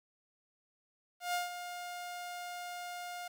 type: tone with ADSR envelope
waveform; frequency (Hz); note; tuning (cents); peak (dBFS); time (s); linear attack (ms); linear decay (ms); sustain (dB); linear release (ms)
sawtooth; 709; F5; +26; -27; 1.2-3.28; 140; 150; -10; 6
effects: 11-bit